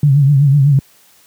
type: tone with vibrato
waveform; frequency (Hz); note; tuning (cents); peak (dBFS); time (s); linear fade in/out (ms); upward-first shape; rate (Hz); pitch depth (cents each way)
sine; 140.8; C#3; +27; -6; 0.03-0.79; 2; triangle; 8; 110
effects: white hiss -49 dBFS RMS until 1.26 s + high-pass 80 Hz 12 dB/octave